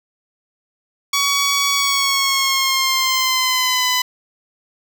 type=tone with pitch glide; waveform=10% pulse; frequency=1127 to 1004 Hz; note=C#6 to B5; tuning=+28 to +28 cents; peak=-7 dBFS; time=1.13-4.02 s; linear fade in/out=5 ms; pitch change=-200 cents; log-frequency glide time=1.75-3.87 s; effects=none